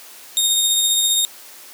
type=tone with tremolo; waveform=20% pulse; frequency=3700 Hz; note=A#7; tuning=14 cents flat; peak=-8 dBFS; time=0.37-1.25 s; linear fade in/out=0 ms; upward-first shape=sine; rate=15 Hz; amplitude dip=25%; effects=white hiss -41 dBFS RMS until 1.73 s + high-pass 300 Hz 12 dB/octave